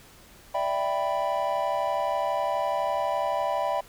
triangle chord, E minor seventh, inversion third, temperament equal, 587.3 / 659.3 / 784 / 987.8 Hz, D5 / E5 / G5 / B5, 0 / 0 / 0 / 0 cents, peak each -28 dBFS, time 0.54-3.81 s, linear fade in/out 10 ms, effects pink hiss -52 dBFS RMS until 3.88 s

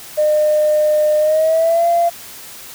sine tone with pitch glide, 607 to 685.3 Hz, D#5 to F5, -43 to -33 cents, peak -10 dBFS, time 0.17-2.1 s, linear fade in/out 20 ms, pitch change +210 cents, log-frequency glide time 1.19-1.88 s, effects tanh soft clip ceiling -6 dBFS + white hiss -35 dBFS RMS until 2.74 s

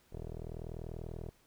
15% pulse tone with low-pass filter, 40.29 Hz, E1, 39 cents flat, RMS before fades -43 dBFS, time 0.12-1.3 s, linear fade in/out 10 ms, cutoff 530 Hz, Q 2, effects pink hiss -68 dBFS RMS until 1.46 s

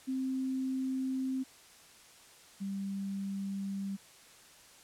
sine tone pair in turn, 262.1 / 196.35 Hz, C4 / G3, +3 / +3 cents, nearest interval perfect fourth, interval 500 cents, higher first, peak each -31 / -34 dBFS, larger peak first, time 0.07-1.44 / 2.6-3.97 s, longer neither, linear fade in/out 20 ms, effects white hiss -57 dBFS RMS until 4.83 s + low-pass 10000 Hz 12 dB/octave

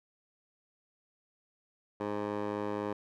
15% pulse tone with band-pass filter, 103.8 Hz, G#2, in tune, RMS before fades -35 dBFS, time 2-2.93 s, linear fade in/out 5 ms, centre 640 Hz, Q 1.5, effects none

